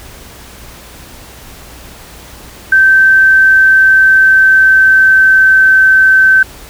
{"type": "tone with pitch glide", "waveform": "sine", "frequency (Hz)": [1552, 1541.3], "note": ["G6", "G6"], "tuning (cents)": [-18, -30], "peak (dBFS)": -3, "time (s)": [2.72, 6.43], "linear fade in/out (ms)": 5, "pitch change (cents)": -12, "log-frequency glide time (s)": [3, 5.76], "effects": ["added 60 Hz sine -38 dBFS peak until 6.69 s", "pink hiss -34 dBFS RMS until 6.69 s"]}